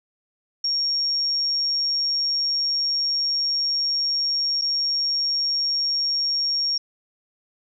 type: tone with dropouts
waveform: sine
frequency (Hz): 5550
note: F8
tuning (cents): -12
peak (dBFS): -20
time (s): 0.64-6.78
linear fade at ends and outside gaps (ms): 5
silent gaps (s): 4.614-4.619
effects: none